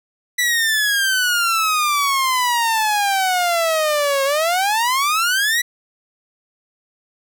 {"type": "exponential two-way sweep", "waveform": "sawtooth", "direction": "down then up", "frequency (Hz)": [1975.5, 540, 1975.5], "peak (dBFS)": -12, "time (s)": [0.38, 5.62], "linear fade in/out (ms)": 10, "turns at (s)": 4.24, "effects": []}